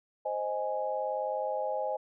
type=chord; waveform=sine; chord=Ab major; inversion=first; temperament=equal; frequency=523.3 / 622.3 / 830.6 Hz; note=C5 / Eb5 / Ab5; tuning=0 / 0 / 0 cents; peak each=-34 dBFS; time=0.25-1.97 s; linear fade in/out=10 ms; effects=none